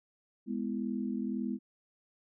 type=chord; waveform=sine; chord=E major; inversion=first; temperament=equal with one note detuned; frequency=207.7 / 249.5 / 329.6 Hz; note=G#3 / B3 / E4; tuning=0 / +18 / 0 cents; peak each=-35 / -35 / -40 dBFS; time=0.46-1.59 s; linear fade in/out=50 ms; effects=none